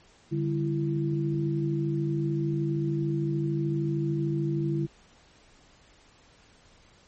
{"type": "tone cluster", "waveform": "sine", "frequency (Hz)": [146.1, 199.4, 335.1], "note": ["D3", "G3", "E4"], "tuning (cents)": [-9, 30, 29], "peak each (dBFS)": [-27, -35, -29], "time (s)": [0.31, 4.87], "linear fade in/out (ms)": 20, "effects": ["pink hiss -58 dBFS RMS until 7.07 s", "MP3 32 kbps"]}